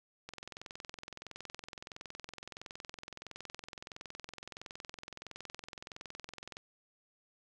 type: click train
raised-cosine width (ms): 0.2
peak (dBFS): -27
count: 136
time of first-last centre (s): 0.29-6.569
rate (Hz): 21.5
effects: none